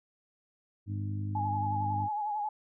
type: harmonic tone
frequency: 50.8 Hz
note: G#1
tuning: 38 cents flat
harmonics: 2 / 3 / 4 / 5 / 6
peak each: -32 / -48 / -43 / -46 / -44 dBFS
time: 0.86-2.09 s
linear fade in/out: 50 ms
type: tone with vibrato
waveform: sine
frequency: 839 Hz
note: G#5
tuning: 17 cents sharp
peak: -30 dBFS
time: 1.35-2.49 s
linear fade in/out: 5 ms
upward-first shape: triangle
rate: 11 Hz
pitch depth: 59 cents each way
effects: none